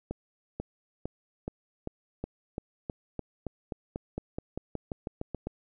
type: accelerating click train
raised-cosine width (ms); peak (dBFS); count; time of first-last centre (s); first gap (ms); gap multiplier
2; -20; 21; 0.11-5.47; 490; 0.93
effects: none